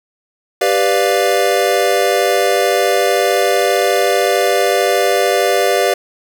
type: chord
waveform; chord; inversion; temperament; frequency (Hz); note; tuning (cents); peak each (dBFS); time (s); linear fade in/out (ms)
square; G dominant seventh; none; equal; 392 / 493.9 / 587.3 / 698.5; G4 / B4 / D5 / F5; 0 / 0 / 0 / 0; -18; 0.61-5.94; 5
effects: none